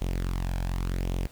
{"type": "tone with flanger", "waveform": "sawtooth", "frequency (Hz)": 44.6, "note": "F1", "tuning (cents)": 37, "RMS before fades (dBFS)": -29, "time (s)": [0.01, 1.27], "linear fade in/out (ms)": 0, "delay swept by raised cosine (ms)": [0.31, 1.25], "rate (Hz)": 0.89, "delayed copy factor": 0.6, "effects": ["pink hiss -54 dBFS RMS until 1.31 s"]}